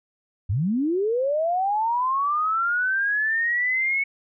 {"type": "linear sweep", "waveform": "sine", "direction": "up", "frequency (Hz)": [82.41, 2217], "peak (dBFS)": -20, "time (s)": [0.49, 4.04], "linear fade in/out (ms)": 10, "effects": []}